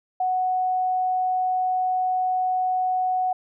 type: tone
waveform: sine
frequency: 740 Hz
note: F#5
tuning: in tune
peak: -20 dBFS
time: 0.2-3.33 s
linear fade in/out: 5 ms
effects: none